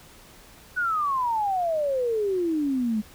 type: exponential sweep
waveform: sine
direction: down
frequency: 1500 to 207.7 Hz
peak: -22 dBFS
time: 0.76-3.02 s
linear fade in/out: 20 ms
effects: pink hiss -50 dBFS RMS until 3.14 s